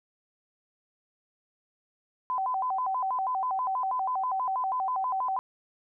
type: tone with vibrato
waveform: sine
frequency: 880 Hz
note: A5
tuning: in tune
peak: -26 dBFS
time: 2.3-5.39 s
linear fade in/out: 0 ms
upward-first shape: square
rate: 6.2 Hz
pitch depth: 240 cents each way
effects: none